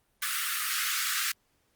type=high-pass noise; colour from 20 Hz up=pink; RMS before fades=-30 dBFS; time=0.22-1.32 s; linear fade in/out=5 ms; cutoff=1200 Hz; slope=96 dB/octave; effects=pink hiss -71 dBFS RMS until 1.75 s + Opus 32 kbps